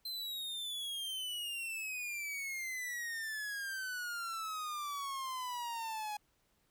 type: exponential sweep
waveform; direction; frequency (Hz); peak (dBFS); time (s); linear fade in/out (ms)
45% pulse; down; 4119 to 830.6; -38; 0.05-6.17; 5
effects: pink hiss -75 dBFS RMS until 6.7 s